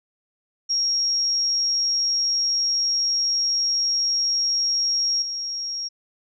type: tone with level steps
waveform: sine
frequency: 5588 Hz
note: F8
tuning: in tune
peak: -19 / -26 dBFS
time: 0.69-5.89 s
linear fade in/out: 20 ms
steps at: 5.22 s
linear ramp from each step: 2 ms
effects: none